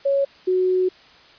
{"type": "tone pair in turn", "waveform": "sine", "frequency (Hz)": [554.4, 369.1], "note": ["C#5", "F#4"], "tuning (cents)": [0, -4], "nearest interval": "perfect fifth", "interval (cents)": 704, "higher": "first", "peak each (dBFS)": -16, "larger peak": "neither", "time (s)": [[0.05, 0.25], [0.47, 0.89]], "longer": "second", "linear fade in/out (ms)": 10, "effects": ["white hiss -49 dBFS RMS until 1.38 s", "resampled to 11025 Hz"]}